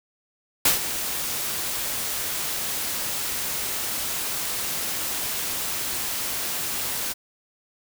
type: noise with ADSR envelope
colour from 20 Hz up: white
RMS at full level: -17 dBFS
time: 0.65-7.14 s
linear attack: 5 ms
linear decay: 130 ms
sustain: -11 dB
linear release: 26 ms
effects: none